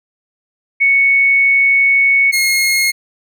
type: tone pair in turn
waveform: sine / sawtooth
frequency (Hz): 2217 / 2153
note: C#7 / C7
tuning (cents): 0 / +49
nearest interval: minor second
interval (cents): 51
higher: first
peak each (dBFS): -8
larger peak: neither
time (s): 0.8-2.32 / 2.32-2.92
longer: first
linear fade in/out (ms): 20
effects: none